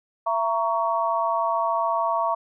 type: chord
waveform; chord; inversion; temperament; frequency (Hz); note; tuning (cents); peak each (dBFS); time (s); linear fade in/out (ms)
sine; A# diminished; second; just; 671.3 / 932.3 / 1118.8; E5 / A#5 / C#6; +31 / 0 / +16; -25; 0.26-2.35; 10
effects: none